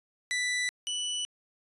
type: tone pair in turn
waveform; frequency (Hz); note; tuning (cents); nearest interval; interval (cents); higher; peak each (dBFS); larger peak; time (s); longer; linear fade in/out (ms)
sawtooth; 1980 / 2967; B6 / F#7; +4 / +4; perfect fifth; 700; second; -24 / -27; first; 0.31-0.69 / 0.87-1.25; neither; 0
effects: resampled to 24000 Hz